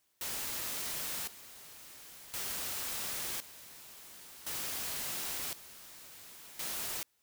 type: noise with tremolo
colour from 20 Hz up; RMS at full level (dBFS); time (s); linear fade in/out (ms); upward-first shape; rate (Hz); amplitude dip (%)
white; -38; 0.21-7.03; 2; square; 0.47; 80
effects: white hiss -75 dBFS RMS until 7.22 s